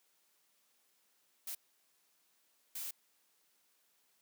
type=noise bursts at uneven times; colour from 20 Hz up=blue; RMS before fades=-42 dBFS; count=2; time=1.47-1.55 / 2.75-2.91 s; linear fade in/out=5 ms; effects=white hiss -74 dBFS RMS until 4.21 s + high-pass 200 Hz 12 dB/octave